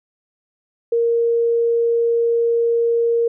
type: tone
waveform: sine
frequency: 466.2 Hz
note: A#4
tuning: in tune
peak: -14 dBFS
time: 0.92-3.28 s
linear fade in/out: 5 ms
effects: none